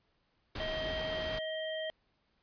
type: noise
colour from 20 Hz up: pink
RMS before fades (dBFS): -40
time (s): 0.55-1.39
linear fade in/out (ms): 5
type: harmonic tone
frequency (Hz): 632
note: D#5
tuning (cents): +27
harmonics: 1 / 3 / 5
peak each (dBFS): -36 / -43 / -42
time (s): 0.6-1.9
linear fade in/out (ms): 0
effects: pink hiss -75 dBFS RMS until 2.42 s + resampled to 11025 Hz